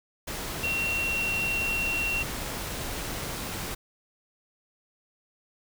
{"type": "tone in noise", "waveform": "sine", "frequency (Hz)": 2736, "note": "F7", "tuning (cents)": -36, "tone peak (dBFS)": -26, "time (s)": [0.63, 2.23], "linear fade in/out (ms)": 10, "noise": "pink", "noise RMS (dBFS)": -34, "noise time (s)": [0.27, 3.75], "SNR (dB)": 5, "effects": []}